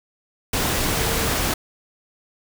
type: tone in noise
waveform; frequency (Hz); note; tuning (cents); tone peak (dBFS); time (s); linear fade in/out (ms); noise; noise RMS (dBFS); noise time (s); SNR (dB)
sine; 453.2; A#4; -49; -31; 0.87-1.32; 5; pink; -22; 0.53-1.54; -12
effects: none